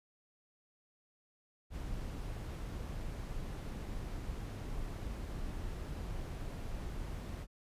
brown noise, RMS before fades -41 dBFS, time 1.7-7.47 s, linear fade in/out 50 ms, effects resampled to 32000 Hz

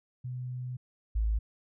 sine tone pair in turn, 125.7 / 54.18 Hz, B2 / A1, +31 / -26 cents, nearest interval octave + minor third, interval 1457 cents, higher first, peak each -34 / -25 dBFS, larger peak second, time 0.24-0.77 / 1.15-1.39 s, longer first, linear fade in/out 10 ms, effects none

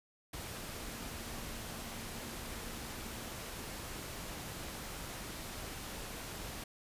sine tone in noise, 228.8 Hz, A#3, 32 cents flat, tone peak -53 dBFS, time 0.81-3.29 s, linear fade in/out 5 ms, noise pink, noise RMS -44 dBFS, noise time 0.33-6.64 s, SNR -12 dB, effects resampled to 32000 Hz

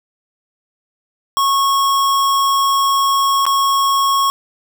square tone with dropouts, 1098 Hz, C#6, 17 cents flat, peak -13 dBFS, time 1.37-4.3 s, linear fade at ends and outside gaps 0 ms, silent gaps 3.454-3.465 s, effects none

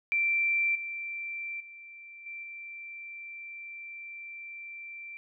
sine tone with level steps, 2349 Hz, D7, in tune, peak -24 / -34 / -45 / -38 / -40 dBFS, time 0.12-5.17 s, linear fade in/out 0 ms, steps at 0.75 / 1.6 / 2.26 / 2.43 s, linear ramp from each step 5 ms, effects none

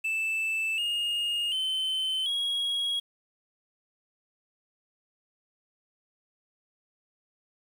triangle tone with pitch steps, 2640 / 2846 / 3068 / 3307 Hz, E7 / F7 / G7 / G#7, +2 / +32 / -38 / -8 cents, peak -25 dBFS, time 0.04-3 s, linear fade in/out 10 ms, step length 740 ms, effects 9-bit

